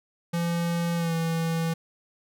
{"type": "tone with pitch glide", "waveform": "square", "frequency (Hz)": [170.3, 164.59], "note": ["F3", "E3"], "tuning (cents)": [-43, -2], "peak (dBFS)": -25, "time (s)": [0.33, 1.74], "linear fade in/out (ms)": 10, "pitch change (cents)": -59, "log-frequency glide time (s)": [0.96, 1.14], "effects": []}